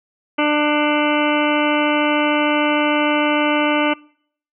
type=harmonic tone with a mistuned harmonic; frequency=297.8 Hz; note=D4; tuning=24 cents sharp; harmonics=1 / 2 / 3 / 4 / 5 / 7 / 8 / 9 / 10; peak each=-18 / -21 / -23 / -24 / -25 / -26 / -27 / -28 / -28 dBFS; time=0.38-3.94 s; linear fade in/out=10 ms; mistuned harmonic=8; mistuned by=-32 cents; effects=noise-tail reverb RT60 0.6 s tail -25 dB re dry